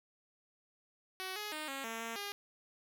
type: tone with pitch steps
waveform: 5% pulse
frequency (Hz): 375.4 / 419.6 / 307.5 / 272.3 / 226.7 / 228.6 / 405.7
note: F#4 / G#4 / D#4 / C#4 / A#3 / A#3 / G#4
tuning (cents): +25 / +18 / -20 / -31 / -48 / -34 / -41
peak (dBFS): -28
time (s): 1.2-2.32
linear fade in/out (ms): 0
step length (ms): 160
effects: none